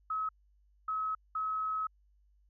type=tone bursts at uneven times; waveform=sine; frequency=1283 Hz; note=E6; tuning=47 cents flat; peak=-31 dBFS; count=3; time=0.1-0.29 / 0.88-1.15 / 1.35-1.87 s; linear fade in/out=5 ms; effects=added 50 Hz sine -64 dBFS peak until 2.49 s